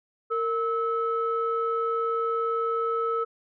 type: tone pair together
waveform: sine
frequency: 459.6 / 1300 Hz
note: A#4 / E6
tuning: -25 / -24 cents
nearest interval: octave + tritone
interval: 1801 cents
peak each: -26 dBFS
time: 0.3-3.25 s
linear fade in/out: 20 ms
effects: tanh soft clip ceiling -16 dBFS